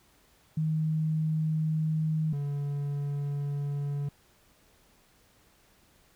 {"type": "tone pair in turn", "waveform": ["sine", "triangle"], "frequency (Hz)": [156.9, 143.02], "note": ["D#3", "D3"], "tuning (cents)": [15, -46], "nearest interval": "major second", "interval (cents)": 161, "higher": "first", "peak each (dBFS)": [-25, -27], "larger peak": "first", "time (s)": [[0.57, 2.33], [2.33, 4.09]], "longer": "neither", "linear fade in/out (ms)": 5, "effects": ["pink hiss -63 dBFS RMS until 6.15 s"]}